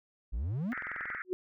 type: exponential sweep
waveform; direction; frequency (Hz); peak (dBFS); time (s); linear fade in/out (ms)
triangle; up; 47.78 to 270; -29; 0.32-0.74; 20
type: band-pass noise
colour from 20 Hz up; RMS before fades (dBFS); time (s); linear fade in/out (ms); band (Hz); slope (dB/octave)
white; -39; 0.72-1.22; 0; 1300 to 2100; 96
type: click train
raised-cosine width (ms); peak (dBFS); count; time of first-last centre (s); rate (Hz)
0.5; -29; 10; 0.73-1.149; 21.5
type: tone with exponential growth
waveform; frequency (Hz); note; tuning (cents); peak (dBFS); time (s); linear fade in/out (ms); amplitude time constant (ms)
sine; 367.5; F#4; -12; -25; 1.25-1.33; 0; 16
effects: none